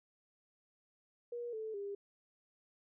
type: tone with pitch steps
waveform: sine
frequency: 478 / 438.3 / 401.9 Hz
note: A#4 / A4 / G4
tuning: +43 / -7 / +43 cents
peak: -39 dBFS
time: 1.32-1.95 s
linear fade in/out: 5 ms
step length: 210 ms
effects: none